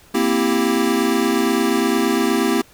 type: chord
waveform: square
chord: C dominant seventh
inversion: third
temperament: equal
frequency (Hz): 233.1 / 261.6 / 329.6 / 392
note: Bb3 / C4 / E4 / G4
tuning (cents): 0 / 0 / 0 / 0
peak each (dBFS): -22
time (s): 0.14-2.62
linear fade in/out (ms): 10
effects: pink hiss -49 dBFS RMS until 2.73 s